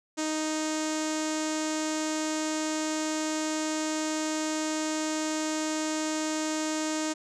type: tone with low-pass filter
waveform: sawtooth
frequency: 311.1 Hz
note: D#4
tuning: in tune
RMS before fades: -30 dBFS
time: 0.17-7.14 s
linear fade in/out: 20 ms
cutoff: 7100 Hz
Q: 3.9
effects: none